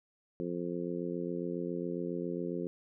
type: harmonic tone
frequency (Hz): 87.31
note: F2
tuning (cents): 0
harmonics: 2 / 3 / 4 / 5 / 6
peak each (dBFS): -39 / -40 / -38 / -40 / -44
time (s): 0.4-2.67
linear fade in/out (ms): 0
effects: none